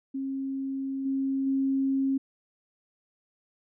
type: tone with level steps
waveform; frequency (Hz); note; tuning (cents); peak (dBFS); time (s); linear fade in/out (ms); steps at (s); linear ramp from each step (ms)
sine; 270; C#4; -45; -29 / -25 / -23; 0.14-2.18; 10; 1.05 / 1.46; 10
effects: none